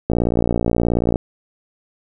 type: click train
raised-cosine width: 2 ms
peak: -4 dBFS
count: 63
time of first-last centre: 0.1-1.158 s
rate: 58.6 Hz
effects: none